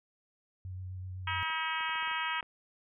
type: tone with vibrato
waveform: sine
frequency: 92.5 Hz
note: F#2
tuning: in tune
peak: -38 dBFS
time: 0.65-1.43 s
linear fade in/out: 0 ms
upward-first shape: square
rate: 7.9 Hz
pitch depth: 14 cents each way
type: harmonic tone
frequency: 320 Hz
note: D#4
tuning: 49 cents sharp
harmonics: 3 / 4 / 5 / 6 / 7 / 8 / 9 / 10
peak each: -37 / -38 / -39 / -40 / -40 / -41 / -42 / -42 dBFS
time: 1.27-2.41 s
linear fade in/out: 5 ms
type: clicks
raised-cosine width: 0.5 ms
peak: -36 dBFS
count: 8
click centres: 1.502 / 1.808 / 1.894 / 1.956 / 2.026 / 2.075 / 2.114 / 2.428 s
effects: none